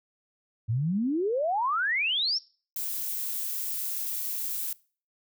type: exponential sweep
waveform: sine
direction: up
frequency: 105 to 5660 Hz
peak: -24 dBFS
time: 0.68-2.39 s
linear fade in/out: 20 ms
type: noise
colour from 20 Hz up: violet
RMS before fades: -32 dBFS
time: 2.76-4.73 s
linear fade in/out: 2 ms
effects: noise-tail reverb RT60 0.4 s tail -22 dB re dry